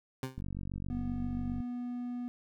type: tone with exponential decay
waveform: 20% pulse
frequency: 130.81 Hz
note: C3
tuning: in tune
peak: -27 dBFS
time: 0.23-0.41 s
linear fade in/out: 2 ms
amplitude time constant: 39 ms
type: click train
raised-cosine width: 5 ms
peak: -27 dBFS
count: 59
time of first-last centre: 0.38-1.604 s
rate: 47.4 Hz
type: tone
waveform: triangle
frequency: 244.5 Hz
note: B3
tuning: 17 cents flat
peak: -33 dBFS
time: 0.9-2.28 s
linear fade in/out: 0 ms
effects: none